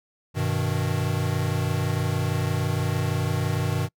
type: chord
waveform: square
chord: G augmented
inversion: none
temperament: equal with one note detuned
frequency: 98 / 124.26 / 155.56 Hz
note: G2 / B2 / D#3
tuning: 0 / +11 / 0 cents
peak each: -28 dBFS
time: 0.34-3.89 s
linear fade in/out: 50 ms
effects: noise-tail reverb RT60 0.1 s tail -26 dB re dry